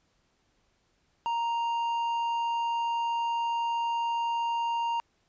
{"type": "tone with hard clipping", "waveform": "triangle", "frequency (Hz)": 932.3, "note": "A#5", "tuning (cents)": 0, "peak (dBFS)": -28, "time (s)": [1.26, 5], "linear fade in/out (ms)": 0, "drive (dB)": 9, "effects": ["pink hiss -71 dBFS RMS until 5.28 s", "resampled to 16000 Hz"]}